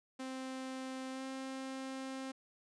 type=tone with pitch glide; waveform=sawtooth; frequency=261.6 to 265.1 Hz; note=C4 to C4; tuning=0 to +23 cents; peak=-37 dBFS; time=0.19-2.32 s; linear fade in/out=10 ms; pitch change=+23 cents; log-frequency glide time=1.11-1.23 s; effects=resampled to 22050 Hz